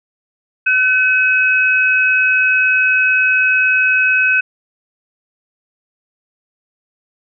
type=tone pair together; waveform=sine; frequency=1515 / 2553 Hz; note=F#6 / D#7; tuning=+40 / +44 cents; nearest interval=major sixth; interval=904 cents; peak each=-13 dBFS; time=0.66-4.41 s; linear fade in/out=10 ms; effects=none